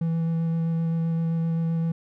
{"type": "tone with vibrato", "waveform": "triangle", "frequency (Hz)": 164.81, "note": "E3", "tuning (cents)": 0, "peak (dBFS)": -20, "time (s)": [0.01, 1.92], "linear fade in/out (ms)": 5, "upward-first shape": "square", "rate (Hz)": 7.7, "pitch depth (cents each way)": 8, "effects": []}